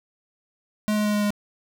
square tone with pitch steps, 211.8 / 210.5 / 209.1 / 207.8 / 206.5 Hz, G#3 / G#3 / G#3 / G#3 / G#3, +34 / +24 / +12 / +1 / -10 cents, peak -21 dBFS, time 0.88-1.305 s, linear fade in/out 0 ms, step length 85 ms, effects none

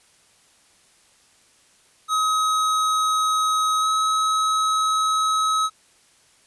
square tone with pitch glide, 1270 to 1280.3 Hz, D#6 to D#6, +35 to +49 cents, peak -19 dBFS, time 2.08-5.7 s, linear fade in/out 50 ms, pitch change +14 cents, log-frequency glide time 3.8-3.87 s, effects white hiss -57 dBFS RMS until 6.46 s + resampled to 24000 Hz

